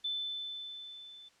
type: tone with level ramp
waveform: sine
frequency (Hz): 3520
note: A7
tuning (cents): 0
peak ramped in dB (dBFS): -31 to -50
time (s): 0.04-1.29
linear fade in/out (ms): 10
effects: white hiss -66 dBFS RMS until 1.4 s + low-pass 6000 Hz 12 dB/octave